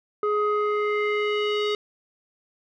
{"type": "tone with low-pass filter sweep", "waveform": "square", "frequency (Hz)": 418.6, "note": "G#4", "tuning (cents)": 14, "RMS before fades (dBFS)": -24, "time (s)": [0.23, 1.75], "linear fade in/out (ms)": 2, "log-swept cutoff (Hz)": [1100, 3700], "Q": 2.9, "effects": []}